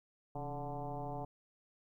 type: tone with frequency modulation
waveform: sine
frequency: 430.6 Hz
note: A4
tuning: 37 cents flat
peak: -38 dBFS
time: 0.35-1.25 s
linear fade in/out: 5 ms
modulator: 149 Hz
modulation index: 3.1
effects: 13-bit